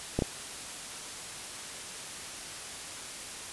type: clicks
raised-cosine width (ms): 2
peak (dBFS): -13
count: 2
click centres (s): 0.19 / 0.222
effects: white hiss -41 dBFS RMS until 3.52 s + resampled to 24000 Hz